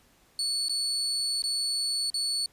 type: tone with dropouts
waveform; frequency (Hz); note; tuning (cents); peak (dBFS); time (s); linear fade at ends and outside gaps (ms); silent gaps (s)
35% pulse; 4435; C#8; 0; -25; 0.39-2.46; 1; 0.684-0.695 / 1.421-1.439 / 2.101-2.142
effects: pink hiss -62 dBFS RMS until 2.52 s + resampled to 32000 Hz